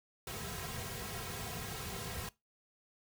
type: noise with comb filter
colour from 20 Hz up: pink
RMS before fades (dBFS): -42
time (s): 0.27-2.29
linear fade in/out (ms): 2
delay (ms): 3.4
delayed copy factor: -0.9
effects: noise-tail reverb RT60 0.2 s tail -20 dB re dry